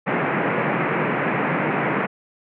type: band-pass noise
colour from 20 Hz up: pink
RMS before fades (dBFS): -22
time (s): 0.06-2.07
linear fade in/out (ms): 20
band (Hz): 140 to 2400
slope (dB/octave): 48
effects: none